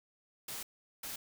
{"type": "noise bursts at uneven times", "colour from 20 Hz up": "white", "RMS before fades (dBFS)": -42, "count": 2, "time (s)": [[0.48, 0.63], [1.03, 1.16]], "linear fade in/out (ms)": 5, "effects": []}